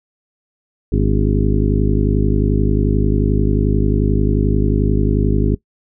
harmonic tone with a mistuned harmonic, 51.3 Hz, G#1, 21 cents flat, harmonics 1 / 2 / 3 / 4 / 5 / 6 / 7 / 8, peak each -16 / -19 / -21 / -22 / -23 / -24 / -24 / -25 dBFS, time 0.92-5.55 s, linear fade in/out 5 ms, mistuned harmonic 6, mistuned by -84 cents, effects noise-tail reverb RT60 0.1 s tail -19 dB re dry

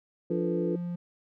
sine chord, B half-diminished seventh, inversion first, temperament equal, 293.7 / 349.2 / 440 / 493.9 Hz, D4 / F4 / A4 / B4, 0 / 0 / 0 / 0 cents, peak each -34 / -30 / -34 / -34 dBFS, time 0.3-0.76 s, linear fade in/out 5 ms
triangle tone, 174.61 Hz, F3, in tune, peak -29 dBFS, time 0.3-0.96 s, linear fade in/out 10 ms
effects none

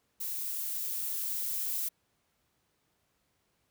violet noise with level ramp, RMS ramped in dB -36 to -33 dBFS, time 0.2-1.89 s, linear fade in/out 10 ms, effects pink hiss -75 dBFS RMS until 3.7 s + high-pass 60 Hz 12 dB/octave

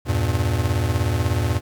square chord, E diminished, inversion none, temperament just, 82.41 / 98.89 / 118.67 Hz, E2 / G2 / Bb2, 0 / +16 / +31 cents, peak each -24 dBFS, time 0.05-1.61 s, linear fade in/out 50 ms, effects 9-bit

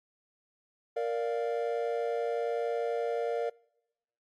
triangle chord, Bb major, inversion none, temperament equal, 466.2 / 587.3 / 698.5 Hz, Bb4 / D5 / F5, 0 / 0 / 0 cents, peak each -29 / -33 / -34 dBFS, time 0.96-3.5 s, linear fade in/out 10 ms, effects noise-tail reverb RT60 0.9 s tail -26 dB re dry + AAC 64 kbps

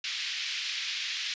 pink band-pass noise, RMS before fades -34 dBFS, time 0.04-1.34 s, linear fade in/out 2 ms, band 2200 to 5100 Hz, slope 24 dB/octave, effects resampled to 16000 Hz

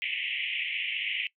white band-pass noise, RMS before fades -32 dBFS, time 0.02-1.27 s, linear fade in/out 0 ms, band 2000 to 3100 Hz, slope 96 dB/octave, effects noise-tail reverb RT60 0.1 s tail -20 dB re dry

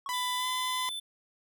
triangle tone with exponential decay, 1108 Hz, C#6, 1 cent flat, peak -31 dBFS, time 0.06-0.2 s, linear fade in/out 2 ms, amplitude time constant 30 ms
sawtooth tone with pitch glide, 997 to 1013.8 Hz, B5 to B5, +16 to +45 cents, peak -27 dBFS, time 0.09-0.89 s, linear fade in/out 0 ms, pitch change +29 cents, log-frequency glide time 0.37-0.46 s
square tone, 3520 Hz, A7, in tune, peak -35 dBFS, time 0.13-1 s, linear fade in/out 10 ms
effects none

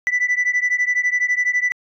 sine beating tone pair, 1975.5 / 1987.5 Hz, B6 / B6, 0 / +10 cents, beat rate 12 Hz, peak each -17 / -18 dBFS, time 0.07-1.72 s, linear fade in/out 0 ms, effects tanh soft clip ceiling -13 dBFS

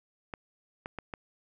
clicks, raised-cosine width 0.5 ms, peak -22 dBFS, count 4, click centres 0.338 / 0.859 / 0.987 / 1.138 s, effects none

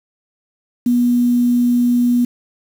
sine tone with quantisation, 242.8 Hz, B3, 29 cents flat, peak -11 dBFS, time 0.86-2.25 s, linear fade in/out 5 ms, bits 6, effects none

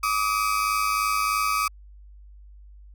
35% pulse tone pair together, 1156.9 / 1260 Hz, D6 / D#6, -26 / +21 cents, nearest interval minor second, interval 147 cents, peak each -23 dBFS, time 0.03-1.68 s, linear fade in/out 5 ms, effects added 50 Hz sine -44 dBFS peak until 2.94 s

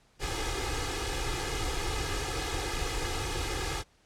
pink noise with comb filter, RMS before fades -32 dBFS, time 0.19-3.84 s, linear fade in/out 50 ms, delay 2.4 ms, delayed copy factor +1, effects pink hiss -65 dBFS RMS until 4.05 s + low-pass 8000 Hz 12 dB/octave

